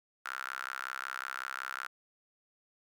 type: tone with high-pass filter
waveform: sawtooth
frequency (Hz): 65.41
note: C2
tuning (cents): 0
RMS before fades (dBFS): -40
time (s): 0.25-1.87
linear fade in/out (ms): 5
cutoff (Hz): 1400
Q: 6.7
effects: none